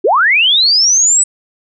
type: linear sweep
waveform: sine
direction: up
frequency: 320 to 8040 Hz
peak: -7 dBFS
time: 0.04-1.24 s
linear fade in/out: 10 ms
effects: none